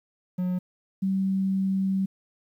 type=tone pair in turn; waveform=triangle / sine; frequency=181.3 / 192.08 Hz; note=F#3 / G3; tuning=-35 / -35 cents; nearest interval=minor second; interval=100 cents; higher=second; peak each=-22 dBFS; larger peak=neither; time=0.38-0.59 / 1.02-2.06 s; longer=second; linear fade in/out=10 ms; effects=10-bit